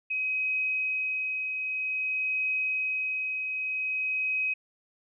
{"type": "tone with tremolo", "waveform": "sine", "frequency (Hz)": 2531, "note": "D#7", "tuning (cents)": 29, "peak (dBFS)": -25, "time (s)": [0.1, 4.54], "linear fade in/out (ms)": 10, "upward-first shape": "triangle", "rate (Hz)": 0.52, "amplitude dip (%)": 40, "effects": []}